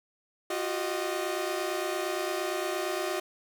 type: tone cluster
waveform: sawtooth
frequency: 351.1 / 379.8 / 617 Hz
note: F4 / F#4 / D#5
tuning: +9 / +45 / -15 cents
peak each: -30 dBFS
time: 0.5-3.2 s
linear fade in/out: 5 ms
effects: none